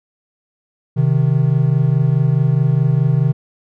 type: tone pair together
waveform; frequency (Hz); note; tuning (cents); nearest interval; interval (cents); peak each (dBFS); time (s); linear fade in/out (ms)
triangle; 130.84 / 155.6; C3 / D#3; 0 / 0; minor third; 300; -12 / -13; 0.96-3.33; 20
effects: none